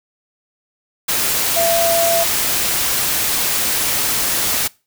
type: tone in noise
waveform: sine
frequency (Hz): 674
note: E5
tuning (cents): +38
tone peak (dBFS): -15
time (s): 1.56-2.24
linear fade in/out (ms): 10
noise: white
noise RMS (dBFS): -18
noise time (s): 1.08-4.68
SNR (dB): 0
effects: noise-tail reverb RT60 0.3 s tail -23 dB re dry